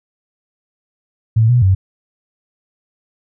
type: tone with pitch steps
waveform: sine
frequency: 111.8 / 122.7 / 95 Hz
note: A2 / B2 / F#2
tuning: +28 / -11 / +46 cents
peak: -8 dBFS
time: 1.36-1.75 s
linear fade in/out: 10 ms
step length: 130 ms
effects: none